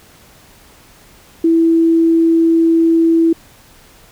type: tone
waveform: sine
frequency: 329.6 Hz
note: E4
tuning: in tune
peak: -8 dBFS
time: 1.44-3.33 s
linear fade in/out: 5 ms
effects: pink hiss -45 dBFS RMS until 4.11 s